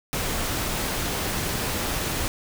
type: noise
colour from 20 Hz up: pink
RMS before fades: -27 dBFS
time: 0.13-2.28 s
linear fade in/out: 0 ms
effects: none